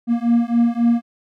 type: beating tone pair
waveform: triangle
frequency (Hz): 233.4 / 237.1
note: A#3 / A#3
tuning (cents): +2 / +30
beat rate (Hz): 3.7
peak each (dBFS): -15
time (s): 0.07-1.02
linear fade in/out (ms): 50
effects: none